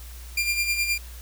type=tone with tremolo; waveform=sawtooth; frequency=2392 Hz; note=D7; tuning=31 cents sharp; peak=-17 dBFS; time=0.37-0.98 s; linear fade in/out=5 ms; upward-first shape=sine; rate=9.6 Hz; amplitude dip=55%; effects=added 60 Hz sine -38 dBFS peak until 1.21 s + white hiss -47 dBFS RMS until 1.21 s